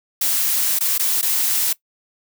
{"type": "noise with dropouts", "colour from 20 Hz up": "blue", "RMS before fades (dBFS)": -19, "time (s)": [0.21, 1.73], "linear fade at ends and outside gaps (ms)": 5, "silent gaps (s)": [[0.789, 0.807], [0.979, 0.994], [1.214, 1.226]], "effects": ["noise-tail reverb RT60 0.1 s tail -20 dB re dry"]}